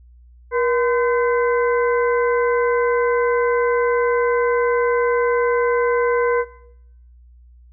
harmonic tone with a mistuned harmonic, 510 Hz, C5, 44 cents flat, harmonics 1 / 2 / 3 / 4, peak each -17 / -23 / -27 / -29 dBFS, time 0.51-6.45 s, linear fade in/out 50 ms, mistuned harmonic 1, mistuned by -110 cents, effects noise-tail reverb RT60 0.8 s tail -20 dB re dry + added 60 Hz sine -44 dBFS peak until 7.72 s

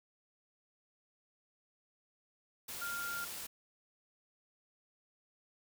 sine tone in noise, 1396.9 Hz, F6, in tune, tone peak -38 dBFS, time 2.81-3.25 s, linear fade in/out 10 ms, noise white, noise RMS -44 dBFS, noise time 2.68-3.47 s, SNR +3 dB, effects none

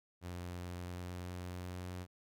sawtooth tone with pitch glide, 88.5 to 90.2 Hz, F2 to F#2, +23 to -44 cents, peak -38 dBFS, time 0.21-2.07 s, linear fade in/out 50 ms, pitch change +33 cents, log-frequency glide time 0.58-1.71 s, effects none

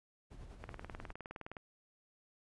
brown noise with tremolo, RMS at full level -49 dBFS, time 0.3-1.13 s, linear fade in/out 20 ms, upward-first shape sine, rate 10 Hz, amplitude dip 50%
click train, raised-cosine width 0.5 ms, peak -30 dBFS, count 19, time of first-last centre 0.64-1.568 s, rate 19.4 Hz
effects resampled to 24000 Hz

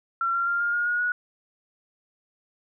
sine tone with pitch steps, 1362 / 1377.8 / 1393.8 / 1410 / 1426.4 / 1443 / 1459.8 Hz, F6 / F6 / F6 / F6 / F6 / F#6 / F#6, -44 / -24 / -4 / +16 / +36 / -44 / -24 cents, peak -22 dBFS, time 0.21-1.12 s, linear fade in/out 2 ms, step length 130 ms, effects none

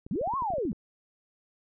clicks, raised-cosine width 3 ms, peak -29 dBFS, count 11, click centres 0.065 / 0.157 / 0.213 / 0.275 / 0.337 / 0.422 / 0.504 / 0.537 / 0.583 / 0.653 / 0.729 s
sine linear two-way sweep, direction up then down, 145.2 to 1120 to 167.3 Hz, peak -27 dBFS, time 0.11-0.72 s, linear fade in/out 2 ms, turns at 0.37 s
effects none

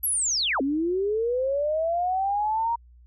sine linear two-way sweep, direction down then up, 11840 to 261.6 to 945 Hz, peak -22 dBFS, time 0.03-2.76 s, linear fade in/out 10 ms, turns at 0.61 s, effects added 60 Hz sine -49 dBFS peak until 3.06 s

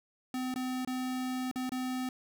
square tone with dropouts, 255.5 Hz, C4, 41 cents flat, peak -33 dBFS, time 0.34-2.09 s, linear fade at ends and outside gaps 2 ms, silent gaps 0.541-0.559 / 0.849-0.874 / 1.514-1.558 / 1.694-1.719 s, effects none

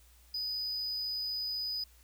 triangle tone, 4978 Hz, D#8, in tune, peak -32 dBFS, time 0.34-1.84 s, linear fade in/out 5 ms, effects added 60 Hz sine -59 dBFS peak until 2.03 s + white hiss -64 dBFS RMS until 2.03 s

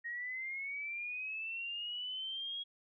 sine linear sweep, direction up, 1864.7 to 3314 Hz, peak -38 dBFS, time 0.04-2.64 s, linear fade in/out 20 ms, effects none

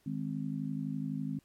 harmonic tone, 51.91 Hz, G#1, in tune, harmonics 3 / 4 / 5, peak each -37 / -38 / -37 dBFS, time 0.06-1.39 s, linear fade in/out 5 ms, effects pink hiss -70 dBFS RMS until 1.44 s + MP3 64 kbps

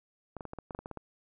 clicks, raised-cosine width 1 ms, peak -26 dBFS, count 11, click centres 0.367 / 0.408 / 0.453 / 0.534 / 0.587 / 0.708 / 0.749 / 0.79 / 0.859 / 0.913 / 0.973 s, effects none

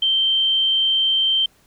sine tone, 3129 Hz, G7, 4 cents flat, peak -15 dBFS, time 0.02-1.46 s, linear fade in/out 5 ms, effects pink hiss -57 dBFS RMS until 1.66 s

